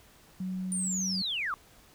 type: tone with pitch glide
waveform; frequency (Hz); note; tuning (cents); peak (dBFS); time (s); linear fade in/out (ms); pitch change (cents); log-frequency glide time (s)
sine; 185.8 to 188.83; F#3 to F#3; +7 to +36; -31; 0.4-1.22; 5; +29; 0.8-1.03
type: linear sweep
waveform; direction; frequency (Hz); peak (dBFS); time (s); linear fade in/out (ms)
sine; down; 9260 to 1074; -29; 0.72-1.54; 0
effects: tanh soft clip ceiling -22 dBFS + pink hiss -58 dBFS RMS until 1.94 s